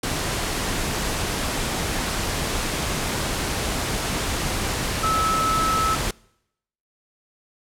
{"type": "tone in noise", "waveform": "sine", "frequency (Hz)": 1301, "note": "E6", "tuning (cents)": -23, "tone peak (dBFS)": -20, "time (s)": [5.03, 5.95], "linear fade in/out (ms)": 5, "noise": "pink", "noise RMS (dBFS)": -25, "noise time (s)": [0.03, 6.11], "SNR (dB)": 2, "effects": ["noise-tail reverb RT60 0.8 s tail -25 dB re dry", "low-pass 11000 Hz 12 dB/octave"]}